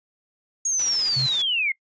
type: linear sweep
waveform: sine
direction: down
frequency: 6645 to 2086 Hz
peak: -20 dBFS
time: 0.65-1.72 s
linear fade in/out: 5 ms
type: noise with tremolo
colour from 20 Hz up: white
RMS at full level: -33 dBFS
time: 0.79-1.42 s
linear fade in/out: 5 ms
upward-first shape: square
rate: 15 Hz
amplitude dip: 30%
type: tone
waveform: sine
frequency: 132 Hz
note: C3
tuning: 16 cents sharp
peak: -25 dBFS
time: 1.16-1.27 s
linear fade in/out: 10 ms
effects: noise-tail reverb RT60 0.1 s tail -24 dB re dry + resampled to 16000 Hz